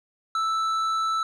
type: tone with tanh clipping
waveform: sine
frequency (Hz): 1318.5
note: E6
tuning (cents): 0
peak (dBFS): -24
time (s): 0.35-1.23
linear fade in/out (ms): 2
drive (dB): 9
effects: none